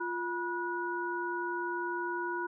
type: tone cluster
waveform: sine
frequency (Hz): 349.6 / 971 / 1461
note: F4 / B5 / F#6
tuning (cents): +2 / -30 / -22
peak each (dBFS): -36 / -36 / -37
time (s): 0-2.47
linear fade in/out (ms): 10
effects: none